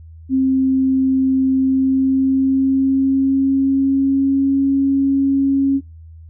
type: tone with pitch glide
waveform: sine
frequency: 264 to 273.9 Hz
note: C4 to C#4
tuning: +16 to -21 cents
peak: -12 dBFS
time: 0.29-5.81 s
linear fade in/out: 50 ms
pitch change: +63 cents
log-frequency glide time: 1.53-4.64 s
effects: noise-tail reverb RT60 0.2 s tail -19 dB re dry + added 81 Hz sine -36 dBFS peak until 6.29 s